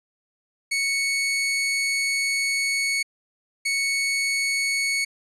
sawtooth tone pair in turn, 2217 / 2217 Hz, C#7 / C#7, 0 / 0 cents, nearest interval unison, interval 0 cents, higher neither, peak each -18 dBFS, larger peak neither, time 0.71-3.03 / 3.65-5.05 s, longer first, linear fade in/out 10 ms, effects resampled to 24000 Hz

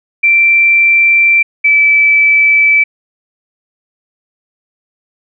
sine tone pair in turn, 2349 / 2311 Hz, D7 / D7, 0 / -28 cents, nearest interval unison, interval 28 cents, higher first, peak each -5 dBFS, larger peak neither, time 0.23-1.43 / 1.64-2.84 s, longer neither, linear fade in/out 10 ms, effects none

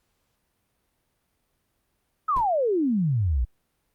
sine exponential sweep, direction down, 1318.5 to 55 Hz, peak -20 dBFS, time 2.28-3.45 s, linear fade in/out 10 ms
brown noise with exponential decay, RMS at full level -28 dBFS, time 2.36-2.51 s, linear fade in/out 5 ms, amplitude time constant 31 ms
effects pink hiss -73 dBFS RMS until 3.94 s + Opus 48 kbps

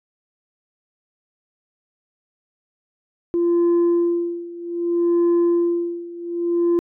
sine tone with tremolo, 343.9 Hz, F4, 27 cents flat, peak -11 dBFS, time 3.34-6.79 s, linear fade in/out 0 ms, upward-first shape sine, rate 0.63 Hz, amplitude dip 90%, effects tanh soft clip ceiling -13 dBFS

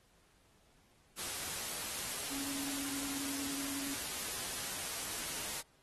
sine tone in noise, 277.2 Hz, C#4, in tune, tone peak -42 dBFS, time 2.3-3.95 s, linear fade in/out 20 ms, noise white, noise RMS -40 dBFS, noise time 1.17-5.62 s, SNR -5 dB, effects pink hiss -69 dBFS RMS until 5.82 s + AAC 32 kbps

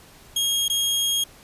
sawtooth tone with dropouts, 3264 Hz, G#7, 31 cents flat, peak -17 dBFS, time 0.36-1.24 s, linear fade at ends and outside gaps 5 ms, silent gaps 0.682-0.698 s, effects pink hiss -49 dBFS RMS until 1.43 s + resampled to 32000 Hz

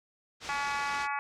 white low-pass noise, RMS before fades -42 dBFS, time 0.4-1.08 s, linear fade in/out 50 ms, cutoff 5900 Hz, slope 24 dB/octave
harmonic tone, 283.6 Hz, C#4, 40 cents sharp, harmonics 3 / 4 / 5 / 6 / 7 / 8 / 9, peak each -34 / -36 / -38 / -40 / -41 / -42 / -43 dBFS, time 0.49-1.19 s, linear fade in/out 0 ms
effects none

